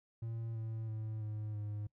triangle tone with pitch steps, 114.2 / 111.72 / 109.3 / 106.92 / 104.6 Hz, A#2 / A2 / A2 / A2 / G#2, -35 / +27 / -11 / -49 / +13 cents, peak -36 dBFS, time 0.22-1.87 s, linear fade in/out 5 ms, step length 330 ms, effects noise-tail reverb RT60 0.1 s tail -24 dB re dry

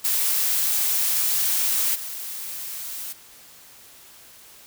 blue noise with level steps, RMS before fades -22 / -33 dBFS, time 0.04-3.13 s, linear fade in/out 10 ms, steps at 1.94 s, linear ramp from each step 20 ms, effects white hiss -48 dBFS RMS until 4.66 s

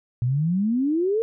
sine exponential sweep, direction up, 116.8 to 464.4 Hz, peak -19 dBFS, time 0.22-1.22 s, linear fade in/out 0 ms, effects none

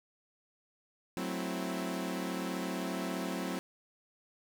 sawtooth chord, F# half-diminished seventh, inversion none, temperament equal, 185 / 220 / 261.6 / 329.6 Hz, F#3 / A3 / C4 / E4, 0 / 0 / 0 / 0 cents, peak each -34 / -39 / -35 / -37 dBFS, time 1.17-3.59 s, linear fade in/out 0 ms, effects none

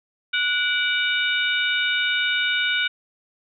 harmonic tone with a mistuned harmonic, 735 Hz, F#5, 12 cents flat, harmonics 2 / 3 / 4 / 5, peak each -23 / -25 / -26 / -27 dBFS, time 0.33-2.88 s, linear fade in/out 10 ms, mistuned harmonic 3, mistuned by +82 cents, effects none

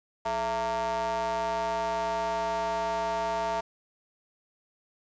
square ring-modulated tone, 121.7 Hz, B2, 25 cents flat, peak -25 dBFS, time 0.25-3.61 s, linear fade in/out 10 ms, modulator 791 Hz, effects resampled to 16000 Hz + 9-bit

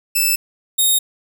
5% pulse tone pair in turn, 2637 / 3720 Hz, E7 / A#7, 0 / -4 cents, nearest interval tritone, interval 596 cents, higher second, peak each -5 dBFS, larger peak neither, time 0.15-0.36 / 0.78-0.99 s, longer neither, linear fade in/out 10 ms, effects none

